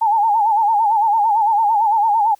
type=tone with vibrato; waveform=sine; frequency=862 Hz; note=A5; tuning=36 cents flat; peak=-12 dBFS; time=0.01-2.35 s; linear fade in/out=10 ms; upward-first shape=sine; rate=8.9 Hz; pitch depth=110 cents each way; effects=white hiss -56 dBFS RMS until 2.39 s